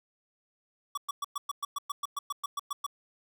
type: tone bursts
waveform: square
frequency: 1139 Hz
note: C#6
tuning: 47 cents sharp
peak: -31 dBFS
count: 15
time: 0.95-2.865 s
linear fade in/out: 5 ms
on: 25 ms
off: 110 ms
effects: none